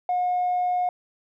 triangle tone with tanh clipping, 721 Hz, F#5, 45 cents flat, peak -21 dBFS, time 0.09-0.89 s, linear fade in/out 2 ms, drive 5 dB, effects none

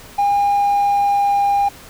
triangle tone with pitch glide, 810 to 804.9 Hz, G#5 to G5, -43 to +46 cents, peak -10 dBFS, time 0.18-1.69 s, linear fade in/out 10 ms, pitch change -11 cents, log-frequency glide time 0.54-1.45 s, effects tanh soft clip ceiling -8 dBFS + pink hiss -40 dBFS RMS until 1.89 s

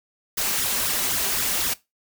white noise with flanger, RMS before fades -24 dBFS, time 0.37-1.74 s, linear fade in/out 10 ms, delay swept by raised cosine 0.56 to 5.16 ms, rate 3.9 Hz, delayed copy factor +1, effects noise-tail reverb RT60 0.2 s tail -19 dB re dry

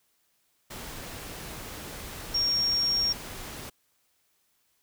sine tone in noise, 5560 Hz, F8, 9 cents flat, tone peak -23 dBFS, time 2.34-3.13 s, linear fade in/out 10 ms, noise pink, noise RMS -40 dBFS, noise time 0.7-3.7 s, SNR +14 dB, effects white hiss -71 dBFS RMS until 4.82 s

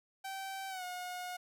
sawtooth tone with pitch glide, 774 to 722.2 Hz, G5 to F#5, -22 to -42 cents, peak -36 dBFS, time 0.24-1.37 s, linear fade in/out 10 ms, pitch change -120 cents, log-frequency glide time 0.69-0.84 s, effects none

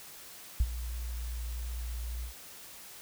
sine tone with ADSR envelope, 59 Hz, A#1, 22 cents sharp, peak -18 dBFS, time 0.6-2.34 s, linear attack 4 ms, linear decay 47 ms, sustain -16 dB, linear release 110 ms, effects tanh soft clip ceiling -19 dBFS + white hiss -49 dBFS RMS until 3.01 s

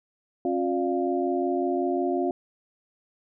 sine tone cluster, 271.1 / 356.6 / 595 / 695 Hz, C#4 / F4 / D5 / F5, -38 / +36 / +22 / -9 cents, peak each -28 / -26 / -34 / -29 dBFS, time 0.45-2.31 s, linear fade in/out 2 ms, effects none

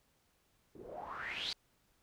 white noise with low-pass filter sweep, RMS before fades -43 dBFS, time 0.75-1.53 s, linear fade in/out 2 ms, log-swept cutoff 320 to 4600 Hz, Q 6.8, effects pink hiss -74 dBFS RMS until 2.02 s

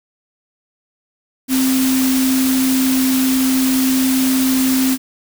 sine tone in noise, 261.6 Hz, C4, in tune, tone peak -13 dBFS, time 1.48-4.98 s, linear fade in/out 50 ms, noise white, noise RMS -22 dBFS, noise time 1.48-4.98 s, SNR +6 dB, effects none

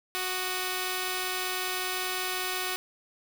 5% pulse tone pair together, 370 / 1224.9 Hz, F#4 / D#6, 0 / -27 cents, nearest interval octave + major sixth, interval 2073 cents, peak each -19 / -25 dBFS, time 0.15-2.76 s, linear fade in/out 0 ms, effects 7-bit

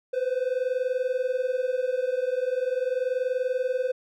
triangle tone pair together, 499.1 / 519.5 Hz, B4 / C5, +18 / -12 cents, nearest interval minor second, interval 70 cents, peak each -25 dBFS, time 0.13-3.92 s, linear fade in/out 10 ms, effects none

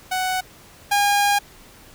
sawtooth tone pair in turn, 744 / 813.1 Hz, F#5 / G#5, +9 / -37 cents, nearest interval major second, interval 154 cents, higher second, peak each -17 / -12 dBFS, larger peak second, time 0.11-0.41 / 0.91-1.39 s, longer second, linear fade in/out 10 ms, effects pink hiss -47 dBFS RMS until 1.94 s

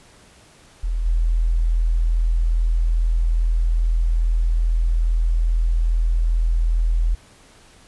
sine tone with level steps, 41.2 Hz, E1, in tune, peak -19 / -15 dBFS, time 0.83-7.15 s, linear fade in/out 10 ms, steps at 1.05 s, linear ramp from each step 10 ms, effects pink hiss -50 dBFS RMS until 7.87 s + resampled to 24000 Hz

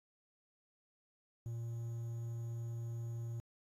triangle tone with quantisation, 116.54 Hz, A#2, in tune, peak -37 dBFS, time 1.46-3.4 s, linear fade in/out 0 ms, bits 11, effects AAC 48 kbps

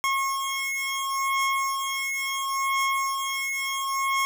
25% pulse beating tone pair, 1086 / 1086.72 Hz, C#6 / C#6, -36 / -35 cents, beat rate 0.72 Hz, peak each -24 dBFS, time 0.04-4.25 s, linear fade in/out 0 ms, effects none

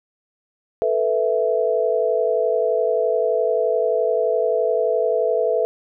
sine chord, A suspended second, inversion none, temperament equal with one note detuned, 440 / 491.6 / 659.3 Hz, A4 / B4 / E5, 0 / -8 / 0 cents, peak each -21 dBFS, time 0.82-5.65 s, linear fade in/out 0 ms, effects none

